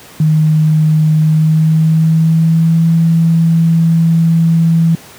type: tone with pitch glide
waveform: sine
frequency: 155.56 to 164.81 Hz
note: D#3 to E3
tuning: 0 to 0 cents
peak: -6 dBFS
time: 0.2-4.95 s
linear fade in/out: 2 ms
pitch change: +100 cents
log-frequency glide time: 1.18-2.86 s
effects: pink hiss -36 dBFS RMS until 5.18 s + high-pass 100 Hz 12 dB/octave